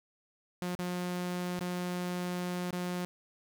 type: tone with dropouts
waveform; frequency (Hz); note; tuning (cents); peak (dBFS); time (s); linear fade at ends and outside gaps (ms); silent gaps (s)
sawtooth; 178.7; F3; +40; -29; 0.62-3.05; 0; 0.751-0.791 / 1.591-1.609 / 2.708-2.728
effects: none